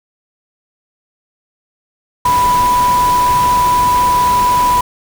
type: tone in noise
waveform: sine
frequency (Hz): 987.8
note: B5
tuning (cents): 0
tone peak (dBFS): -9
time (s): 2.25-4.81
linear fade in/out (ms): 5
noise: pink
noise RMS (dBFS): -22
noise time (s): 2.25-4.81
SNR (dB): +10
effects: none